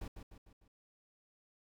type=noise with echo; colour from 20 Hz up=brown; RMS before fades=-43 dBFS; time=0.01-0.08 s; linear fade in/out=5 ms; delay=150 ms; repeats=4; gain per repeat=-6 dB; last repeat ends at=0.68 s; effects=none